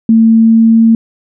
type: tone with pitch glide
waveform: sine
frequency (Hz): 225.2 to 226.5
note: A3 to A#3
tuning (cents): +40 to -50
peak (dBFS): -3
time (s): 0.09-0.95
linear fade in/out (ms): 2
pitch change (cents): +10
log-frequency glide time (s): 0.4-0.84
effects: none